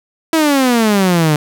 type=exponential sweep; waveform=sawtooth; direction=down; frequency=329.6 to 146.9 Hz; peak=-6 dBFS; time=0.33-1.36 s; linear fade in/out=2 ms; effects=none